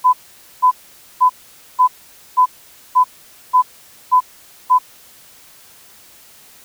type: tone bursts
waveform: sine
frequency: 1006 Hz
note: B5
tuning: 32 cents sharp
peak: -7 dBFS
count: 9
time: 0.04-4.788 s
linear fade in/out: 20 ms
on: 92 ms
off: 490 ms
effects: white hiss -45 dBFS RMS until 6.64 s